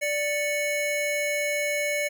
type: tone pair together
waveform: square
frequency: 587.2 / 2217 Hz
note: D5 / C#7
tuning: 0 / 0 cents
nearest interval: octave + major seventh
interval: 2300 cents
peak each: -28 / -28 dBFS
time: 0.01-2.09 s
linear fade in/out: 20 ms
effects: none